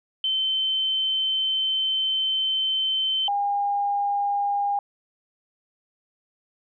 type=tone pair in turn; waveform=sine; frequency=3083 / 809.1 Hz; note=G7 / G#5; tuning=-29 / -45 cents; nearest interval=octave + major seventh; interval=2316 cents; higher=first; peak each=-21 dBFS; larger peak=neither; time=0.24-3.28 / 3.28-4.79 s; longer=first; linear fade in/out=2 ms; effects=none